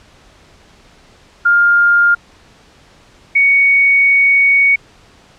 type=tone pair in turn; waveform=sine; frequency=1406 / 2232 Hz; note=F6 / C#7; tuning=+11 / +11 cents; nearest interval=minor sixth; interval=800 cents; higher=second; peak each=-7 dBFS; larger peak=neither; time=1.45-2.15 / 3.35-4.76 s; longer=second; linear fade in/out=10 ms; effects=pink hiss -46 dBFS RMS until 5.38 s + low-pass 6000 Hz 12 dB/octave